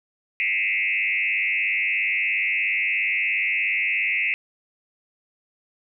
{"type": "tone with frequency modulation", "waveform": "sine", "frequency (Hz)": 2349, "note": "D7", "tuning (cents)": 0, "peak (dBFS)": -20, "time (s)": [0.4, 4.34], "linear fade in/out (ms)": 0, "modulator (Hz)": 97, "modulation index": 3.4, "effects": []}